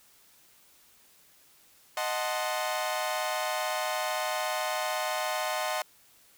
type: chord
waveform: sawtooth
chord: D# diminished seventh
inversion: none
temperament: equal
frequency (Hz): 622.3 / 740 / 880 / 1046.5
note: D#5 / F#5 / A5 / C6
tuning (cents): 0 / 0 / 0 / 0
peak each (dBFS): -29 / -30 / -33 / -32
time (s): 1.97-5.82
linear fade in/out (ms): 2
effects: white hiss -60 dBFS RMS until 6.37 s